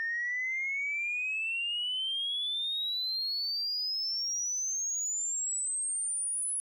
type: exponential sweep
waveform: sine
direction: up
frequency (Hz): 1809 to 10350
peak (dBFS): -29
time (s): 0-6.6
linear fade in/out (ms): 0
effects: tanh soft clip ceiling -26 dBFS